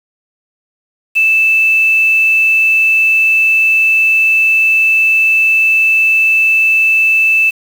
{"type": "tone with quantisation", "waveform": "sine", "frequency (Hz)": 2637, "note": "E7", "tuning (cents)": 0, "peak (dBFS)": -7, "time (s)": [1.15, 7.51], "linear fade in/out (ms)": 20, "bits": 5, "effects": []}